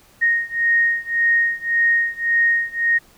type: beating tone pair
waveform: sine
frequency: 1861 / 1862.8 Hz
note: A#6 / A#6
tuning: -3 / -2 cents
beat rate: 1.8 Hz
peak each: -18 / -19 dBFS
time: 0.21-2.99 s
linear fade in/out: 20 ms
effects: pink hiss -52 dBFS RMS until 3.17 s